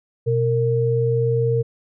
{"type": "tone pair together", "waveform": "sine", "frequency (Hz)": [123.54, 460], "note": ["B2", "A#4"], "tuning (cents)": [1, -23], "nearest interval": "octave + major seventh", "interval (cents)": 2276, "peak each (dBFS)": -19, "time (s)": [0.26, 1.63], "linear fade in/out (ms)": 20, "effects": []}